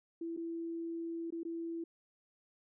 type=tone with dropouts; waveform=sine; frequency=333.1 Hz; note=E4; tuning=18 cents sharp; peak=-37 dBFS; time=0.21-1.84 s; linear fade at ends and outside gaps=5 ms; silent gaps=0.366-0.373 / 1.305-1.323 / 1.433-1.45 s; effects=none